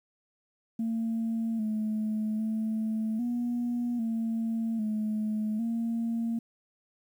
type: tone with pitch steps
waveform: sine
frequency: 226.7 / 215.8 / 219.7 / 240.7 / 226.5 / 214.7 / 230.2 Hz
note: A#3 / A3 / A3 / B3 / A#3 / A3 / A#3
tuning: -48 / -33 / -2 / -44 / -50 / -42 / -22 cents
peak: -26 dBFS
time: 0.79-6.39 s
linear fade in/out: 5 ms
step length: 800 ms
effects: tanh soft clip ceiling -24 dBFS + 10-bit

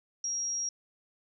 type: tone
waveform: sine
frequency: 5640 Hz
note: F8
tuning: 16 cents sharp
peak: -30 dBFS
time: 0.24-0.69 s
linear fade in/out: 2 ms
effects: none

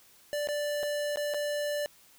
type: tone with dropouts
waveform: square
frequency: 587 Hz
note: D5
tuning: 1 cent flat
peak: -30 dBFS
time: 0.33-1.86 s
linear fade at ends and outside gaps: 0 ms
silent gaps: 0.473-0.487 / 0.83-0.833 / 1.159-1.172 / 1.338-1.344 s
effects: white hiss -59 dBFS RMS until 2.18 s

